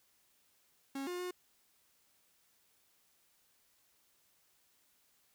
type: tone with pitch steps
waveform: 45% pulse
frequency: 273.1 / 356.5 / 360.3 Hz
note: C#4 / F4 / F#4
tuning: -26 / +36 / -46 cents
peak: -38 dBFS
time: 0.95-1.31 s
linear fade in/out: 5 ms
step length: 120 ms
effects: white hiss -72 dBFS RMS until 5.34 s